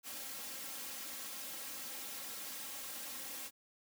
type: noise with comb filter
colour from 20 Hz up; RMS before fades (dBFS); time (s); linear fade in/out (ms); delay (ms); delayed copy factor
white; -45; 0.03-3.51; 50; 3.7; +0.8
effects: high-pass 100 Hz 12 dB/octave